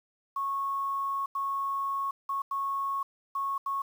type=tone bursts at uneven times; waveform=sine; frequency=1100 Hz; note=C#6; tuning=14 cents flat; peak=-28 dBFS; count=6; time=0.36-1.26 / 1.35-2.11 / 2.29-2.42 / 2.51-3.03 / 3.35-3.58 / 3.66-3.82 s; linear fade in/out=5 ms; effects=9-bit